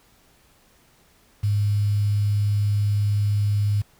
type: tone with quantisation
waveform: sine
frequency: 102.9 Hz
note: G#2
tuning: 16 cents flat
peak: -18 dBFS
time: 1.43-3.82 s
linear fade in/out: 10 ms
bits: 7
effects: pink hiss -58 dBFS RMS until 3.99 s